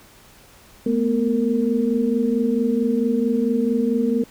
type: tone cluster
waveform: sine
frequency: 220.5 / 245 / 459.5 Hz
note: A3 / B3 / A#4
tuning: +4 / -14 / -25 cents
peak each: -22 / -20 / -23 dBFS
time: 0.86-4.24 s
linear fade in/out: 5 ms
effects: pink hiss -49 dBFS RMS until 4.3 s